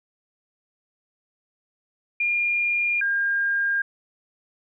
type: tone pair in turn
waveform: sine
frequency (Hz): 2412 / 1609.8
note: D7 / G6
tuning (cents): +46 / +46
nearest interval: perfect fifth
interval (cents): 700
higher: first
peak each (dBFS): -20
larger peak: neither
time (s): 2.2-3.01 / 3.01-3.82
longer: neither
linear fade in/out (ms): 5
effects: none